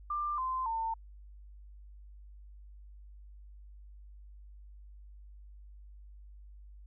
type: tone with pitch steps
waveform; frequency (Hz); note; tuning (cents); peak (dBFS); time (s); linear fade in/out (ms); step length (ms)
sine; 1189 / 1035.1 / 901.1; D6 / C6 / A5; +21 / -19 / +41; -31; 0.1-0.94; 5; 280
effects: added 50 Hz sine -49 dBFS peak until 6.86 s